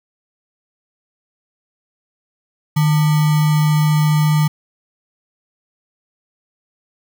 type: tone with sample-and-hold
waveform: sine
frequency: 152.4 Hz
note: D#3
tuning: 36 cents flat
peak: -11 dBFS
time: 2.76-4.48 s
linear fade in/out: 10 ms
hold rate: 1050 Hz
effects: none